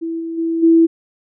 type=tone with level steps; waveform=sine; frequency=329.6 Hz; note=E4; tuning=in tune; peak=-20 / -22 / -16 / -7 dBFS; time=0.01-0.87 s; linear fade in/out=20 ms; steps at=0.19 / 0.37 / 0.62 s; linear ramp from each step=20 ms; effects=none